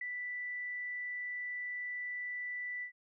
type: tone with ADSR envelope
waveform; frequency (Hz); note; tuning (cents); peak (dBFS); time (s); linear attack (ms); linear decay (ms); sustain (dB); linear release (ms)
sine; 1975.5; B6; 0; -35; 0.01-2.92; 5; 4; -2; 94
effects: none